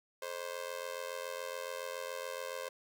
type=tone with amplitude modulation; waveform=sawtooth; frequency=523.3 Hz; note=C5; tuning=in tune; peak=-31 dBFS; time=0.22-2.69 s; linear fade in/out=5 ms; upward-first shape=sine; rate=87.1 Hz; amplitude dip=95%; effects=none

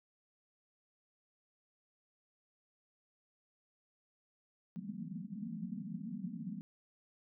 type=band-pass noise; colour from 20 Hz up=pink; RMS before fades=-43 dBFS; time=4.76-6.61 s; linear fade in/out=0 ms; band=160 to 250 Hz; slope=96 dB/octave; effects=none

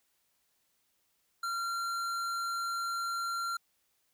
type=tone with tanh clipping; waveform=sine; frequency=1375 Hz; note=F6; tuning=27 cents flat; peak=-34 dBFS; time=1.43-3.57 s; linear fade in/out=5 ms; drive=17 dB; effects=white hiss -75 dBFS RMS until 4.13 s

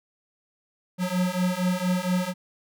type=beating tone pair; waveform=square; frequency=179.5 / 183.8 Hz; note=F3 / F#3; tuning=+48 / -11 cents; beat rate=4.3 Hz; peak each=-27 / -26 dBFS; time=0.98-2.34 s; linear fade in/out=50 ms; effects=none

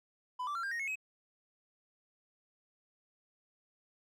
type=tone with pitch steps; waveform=triangle; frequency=1000 / 1168.8 / 1366 / 1596.6 / 1866.1 / 2181 / 2549 Hz; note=B5 / D6 / F6 / G6 / A#6 / C#7 / D#7; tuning=+21 / -9 / -39 / +31 / +1 / -29 / +41 cents; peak=-33 dBFS; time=0.39-0.957 s; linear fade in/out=10 ms; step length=81 ms; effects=none

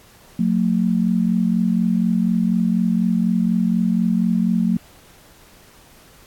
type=tone pair together; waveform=sine; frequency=181.8 / 225.9 Hz; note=F#3 / A3; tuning=-30 / +46 cents; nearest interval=major third; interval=376 cents; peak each=-18 dBFS; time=0.39-4.77 s; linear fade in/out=5 ms; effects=pink hiss -49 dBFS RMS until 6.26 s + AAC 64 kbps

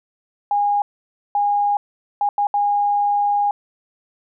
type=tone bursts at uneven times; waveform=sine; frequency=818 Hz; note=G#5; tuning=26 cents flat; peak=-15 dBFS; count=5; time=0.51-0.82 / 1.35-1.77 / 2.21-2.29 / 2.38-2.47 / 2.54-3.51 s; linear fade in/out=2 ms; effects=none

